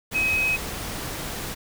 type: tone in noise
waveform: sine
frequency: 2539 Hz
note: D#7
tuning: 34 cents sharp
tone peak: -20 dBFS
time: 0.14-0.57 s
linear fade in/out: 20 ms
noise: pink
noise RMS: -32 dBFS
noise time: 0.11-1.55 s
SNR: +9 dB
effects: none